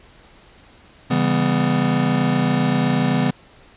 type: chord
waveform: square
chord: C# half-diminished seventh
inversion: none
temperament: just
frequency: 138.59 / 166.31 / 199.57 / 249.5 Hz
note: C#3 / E3 / G3 / B3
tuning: 0 / +16 / +31 / +18 cents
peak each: -23 / -23 / -24 / -21 dBFS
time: 1.1-3.31 s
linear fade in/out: 10 ms
effects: pink hiss -49 dBFS RMS until 3.76 s + resampled to 8000 Hz